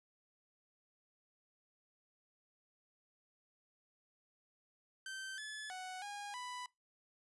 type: tone with pitch steps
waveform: sawtooth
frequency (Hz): 1551 / 1721 / 742 / 817 / 992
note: G6 / A6 / F#5 / G#5 / B5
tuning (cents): -19 / -39 / +5 / -29 / +7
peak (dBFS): -40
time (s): 5.06-6.66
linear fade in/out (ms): 2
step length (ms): 320
effects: noise-tail reverb RT60 0.2 s tail -22 dB re dry + resampled to 24000 Hz